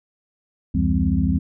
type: tone cluster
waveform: sine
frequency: 69.4 / 87.2 / 166.2 / 200.2 / 258.5 Hz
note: C#2 / F2 / E3 / G3 / C4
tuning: +3 / -2 / +15 / +37 / -21 cents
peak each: -23 dBFS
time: 0.74-1.39 s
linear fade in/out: 10 ms
effects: none